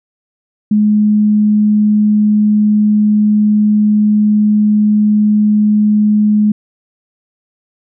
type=tone; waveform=sine; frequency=210.6 Hz; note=G#3; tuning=24 cents sharp; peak=-7 dBFS; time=0.71-6.52 s; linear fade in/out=5 ms; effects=none